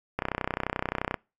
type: click train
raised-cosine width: 0.5 ms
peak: -12 dBFS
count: 31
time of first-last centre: 0.19-1.142 s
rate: 31.5 Hz
effects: noise-tail reverb RT60 0.3 s tail -26 dB re dry + AAC 64 kbps